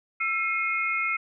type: tone cluster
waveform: sine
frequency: 1337 / 2150 / 2486 Hz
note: E6 / C7 / D#7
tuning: +24 / +47 / -2 cents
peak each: -30 / -26 / -31 dBFS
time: 0.2-1.17 s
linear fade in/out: 10 ms
effects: none